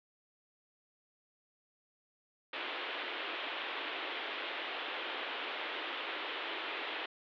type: band-pass noise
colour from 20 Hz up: white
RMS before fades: -40 dBFS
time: 2.53-7.06 s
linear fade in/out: 5 ms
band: 290 to 3500 Hz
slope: 48 dB/octave
effects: none